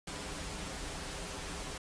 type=noise with comb filter; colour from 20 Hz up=pink; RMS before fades=-41 dBFS; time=0.07-1.78 s; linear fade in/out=5 ms; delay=8.6 ms; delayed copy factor=-0.7; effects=resampled to 22050 Hz